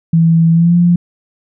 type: tone with pitch glide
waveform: sine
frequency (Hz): 164.81 to 174.01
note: E3 to F3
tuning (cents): 0 to -6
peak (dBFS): -6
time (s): 0.13-0.96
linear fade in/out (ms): 5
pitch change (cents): +94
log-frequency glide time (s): 0.52-0.76
effects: none